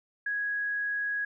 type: tone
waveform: sine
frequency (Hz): 1661.2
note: G#6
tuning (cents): 0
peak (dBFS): -28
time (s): 0.26-1.25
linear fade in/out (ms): 5
effects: none